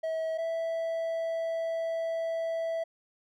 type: tone pair in turn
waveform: triangle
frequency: 644 / 657.9 Hz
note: E5 / E5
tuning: -41 / -4 cents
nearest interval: unison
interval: 37 cents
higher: second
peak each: -27 dBFS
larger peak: neither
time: 0.03-0.38 / 0.38-2.84 s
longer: second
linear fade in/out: 10 ms
effects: none